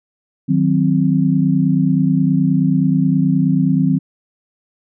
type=chord; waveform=sine; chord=C diminished; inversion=first; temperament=equal; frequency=155.56 / 185 / 261.6 Hz; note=Eb3 / Gb3 / C4; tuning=0 / 0 / 0 cents; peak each=-16 dBFS; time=0.48-3.99 s; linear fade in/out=20 ms; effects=none